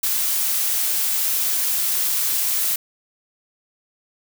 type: noise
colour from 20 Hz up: blue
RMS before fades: -21 dBFS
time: 0.03-2.76 s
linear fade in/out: 5 ms
effects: none